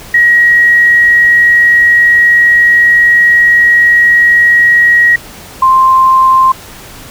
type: tone pair in turn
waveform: sine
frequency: 1900 / 1048.6 Hz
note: A#6 / C6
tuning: +33 / +3 cents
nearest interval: minor seventh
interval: 1030 cents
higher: first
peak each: -3 dBFS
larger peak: neither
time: 0.14-5.16 / 5.62-6.52 s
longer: first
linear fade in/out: 5 ms
effects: pink hiss -31 dBFS RMS until 7.1 s